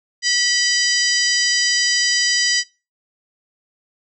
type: harmonic tone with a mistuned harmonic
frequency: 974 Hz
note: B5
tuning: 24 cents flat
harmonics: 2 / 3 / 4 / 5 / 6 / 7 / 8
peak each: -21 / -25 / -30 / -18 / -24 / -30 / -28 dBFS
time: 0.22-2.64 s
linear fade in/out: 50 ms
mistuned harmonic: 3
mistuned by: +79 cents
effects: noise-tail reverb RT60 0.3 s tail -23 dB re dry